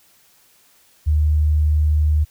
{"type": "tone", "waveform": "sine", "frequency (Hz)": 76, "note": "D#2", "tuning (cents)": -40, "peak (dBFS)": -13, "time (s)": [1.06, 2.25], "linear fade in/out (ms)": 20, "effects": ["white hiss -55 dBFS RMS until 2.3 s"]}